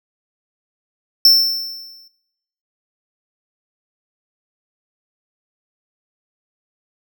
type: tone with exponential decay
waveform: square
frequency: 5370 Hz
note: E8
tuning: 31 cents sharp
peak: -5 dBFS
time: 1.25-2.08 s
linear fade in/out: 2 ms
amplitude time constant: 180 ms
effects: noise-tail reverb RT60 0.9 s tail -23 dB re dry